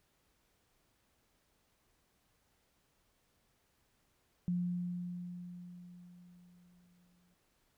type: tone with exponential decay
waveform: sine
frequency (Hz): 177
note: F3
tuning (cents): +23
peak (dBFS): -30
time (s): 4.48-7.34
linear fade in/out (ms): 0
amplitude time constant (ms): 620
effects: pink hiss -75 dBFS RMS until 7.77 s